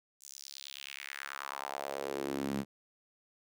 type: tone with high-pass filter sweep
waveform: sawtooth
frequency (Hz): 69.3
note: C#2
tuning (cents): 0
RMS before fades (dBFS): -40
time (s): 0.2-2.65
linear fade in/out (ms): 50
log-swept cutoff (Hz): 7400 to 190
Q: 2.7
effects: none